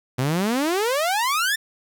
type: exponential sweep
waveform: sawtooth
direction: up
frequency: 121.7 to 1822 Hz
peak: -16 dBFS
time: 0.18-1.56 s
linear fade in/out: 10 ms
effects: 9-bit